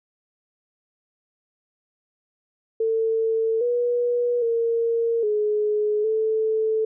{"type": "tone with pitch steps", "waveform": "sine", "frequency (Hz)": [447.9, 483.6, 461.9, 421.6, 438.9], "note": ["A4", "B4", "A#4", "G#4", "A4"], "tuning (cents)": [31, -36, -16, 26, -4], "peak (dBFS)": -19, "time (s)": [2.8, 6.85], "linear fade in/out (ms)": 5, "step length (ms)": 810, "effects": []}